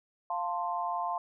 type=chord; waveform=sine; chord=F major; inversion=none; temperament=equal with one note detuned; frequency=698.5 / 887.1 / 1046.5 Hz; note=F5 / A5 / C6; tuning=0 / +14 / 0 cents; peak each=-34 / -35 / -34 dBFS; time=0.3-1.18 s; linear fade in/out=2 ms; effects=none